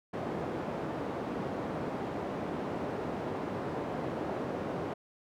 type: band-pass noise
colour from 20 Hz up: white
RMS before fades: -36 dBFS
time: 0.13-4.94 s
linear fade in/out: 10 ms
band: 120 to 590 Hz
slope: 12 dB/octave
effects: none